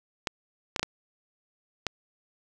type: clicks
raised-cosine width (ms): 0.2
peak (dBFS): -10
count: 5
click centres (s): 0.272 / 0.762 / 0.795 / 0.83 / 1.867
effects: none